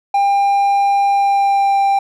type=tone with pitch glide; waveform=triangle; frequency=799 to 791.2 Hz; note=G5 to G5; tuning=+33 to +16 cents; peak=-9 dBFS; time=0.14-1.99 s; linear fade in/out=5 ms; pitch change=-17 cents; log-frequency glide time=1.09-1.8 s; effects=none